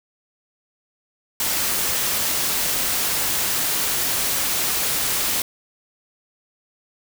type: noise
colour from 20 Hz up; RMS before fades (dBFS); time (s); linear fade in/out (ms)
white; -22; 1.4-5.42; 2
effects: none